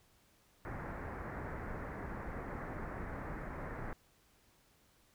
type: low-pass noise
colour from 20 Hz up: pink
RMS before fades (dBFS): -43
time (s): 0.65-3.93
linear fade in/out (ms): 0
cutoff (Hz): 2000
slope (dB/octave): 48
effects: pink hiss -69 dBFS RMS until 5.14 s